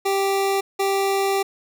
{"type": "tone pair in turn", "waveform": "25% pulse", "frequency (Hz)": [392, 392], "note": ["G4", "G4"], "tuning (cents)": [0, 0], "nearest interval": "unison", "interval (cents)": 0, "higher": "neither", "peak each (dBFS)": -15, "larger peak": "neither", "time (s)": [[0.05, 0.61], [0.79, 1.43]], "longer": "second", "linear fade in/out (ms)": 10, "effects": []}